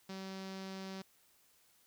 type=tone with low-pass filter; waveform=sawtooth; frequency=191.3 Hz; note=G3; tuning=42 cents flat; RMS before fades=-45 dBFS; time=0.09-1.02 s; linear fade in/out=5 ms; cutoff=5100 Hz; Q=2.3; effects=white hiss -69 dBFS RMS until 1.86 s